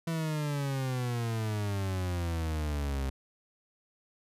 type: exponential sweep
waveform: 40% pulse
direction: down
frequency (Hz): 166.6 to 65.9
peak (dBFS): -29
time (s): 0.07-3.1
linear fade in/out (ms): 5
effects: resampled to 32000 Hz